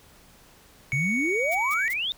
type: tone with pitch glide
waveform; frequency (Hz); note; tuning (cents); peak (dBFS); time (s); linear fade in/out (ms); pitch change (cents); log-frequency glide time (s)
triangle; 2229 to 2265; C#7 to C#7; +9 to +37; -23; 0.92-1.88; 0; +28; 1.23-1.62
type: exponential sweep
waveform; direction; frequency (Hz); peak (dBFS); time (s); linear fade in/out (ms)
sine; up; 127 to 3729; -25; 0.93-2.12; 0
type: noise bursts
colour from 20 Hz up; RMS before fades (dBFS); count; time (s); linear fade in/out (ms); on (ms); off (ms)
blue; -37; 3; 1.51-1.939; 10; 43; 150
effects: pink hiss -54 dBFS RMS until 2.17 s